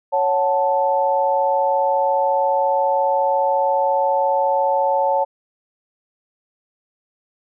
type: chord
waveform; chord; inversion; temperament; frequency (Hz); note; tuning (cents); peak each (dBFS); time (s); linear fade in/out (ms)
sine; F# minor; second; equal; 554.4 / 740 / 880; C#5 / F#5 / A5; 0 / 0 / 0; -19 / -23 / -18; 0.12-5.25; 20
effects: none